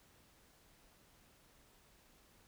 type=silence; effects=pink hiss -67 dBFS RMS until 2.47 s